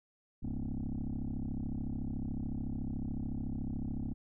sine tone with frequency modulation, 111.4 Hz, A2, 22 cents sharp, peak -32 dBFS, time 0.42-4.14 s, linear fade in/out 20 ms, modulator 33.8 Hz, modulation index 4.9, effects tanh soft clip ceiling -32 dBFS

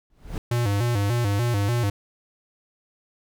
brown noise with exponential growth, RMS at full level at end -25 dBFS, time 0.1-0.38 s, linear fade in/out 1 ms, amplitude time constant 60 ms
square tone with vibrato, 110 Hz, A2, in tune, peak -21 dBFS, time 0.51-1.9 s, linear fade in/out 5 ms, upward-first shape square, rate 3.4 Hz, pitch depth 150 cents each way
effects none

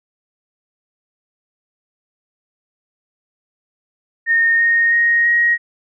sine tone with pitch steps, 1838 / 1854 / 1870.1 / 1886.4 Hz, A#6 / A#6 / A#6 / A#6, -25 / -10 / +5 / +20 cents, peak -11 dBFS, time 4.26-5.58 s, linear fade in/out 50 ms, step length 330 ms, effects none

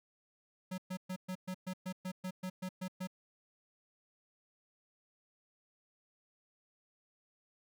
square tone bursts, 185 Hz, F#3, in tune, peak -38 dBFS, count 13, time 0.71-3.073 s, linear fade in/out 10 ms, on 71 ms, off 120 ms, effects none

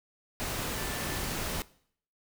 sine tone in noise, 1760 Hz, A6, in tune, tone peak -44 dBFS, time 0.78-1.21 s, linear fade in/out 0 ms, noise pink, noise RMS -34 dBFS, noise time 0.4-1.62 s, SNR -13 dB, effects noise-tail reverb RT60 0.6 s tail -20 dB re dry

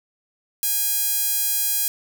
sawtooth tone with high-pass filter, 820 Hz, G#5, 22 cents flat, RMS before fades -22 dBFS, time 0.63-1.88 s, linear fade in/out 0 ms, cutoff 9700 Hz, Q 0.52, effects none

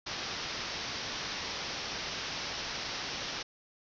white low-pass noise, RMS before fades -38 dBFS, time 0.06-3.43 s, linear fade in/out 10 ms, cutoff 5900 Hz, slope 96 dB/octave, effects none

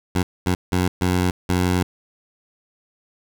15% pulse tone bursts at uneven times, 90.5 Hz, F#2, 38 cents flat, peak -11 dBFS, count 5, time 0.15-0.23 / 0.46-0.55 / 0.72-0.88 / 1.01-1.31 / 1.49-1.83 s, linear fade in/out 5 ms, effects none

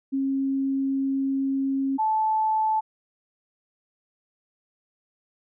sine tone pair in turn, 270.8 / 872.2 Hz, C#4 / A5, -40 / -15 cents, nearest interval octave + minor sixth, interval 2025 cents, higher second, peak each -22 / -20 dBFS, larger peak second, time 0.12-1.98 / 1.98-2.81 s, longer first, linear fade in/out 20 ms, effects none

